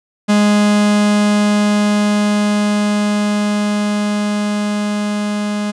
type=tone with level ramp; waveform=45% pulse; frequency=207.7 Hz; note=G#3; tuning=in tune; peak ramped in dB=-9 to -17 dBFS; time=0.28-5.72 s; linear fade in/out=20 ms; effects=resampled to 22050 Hz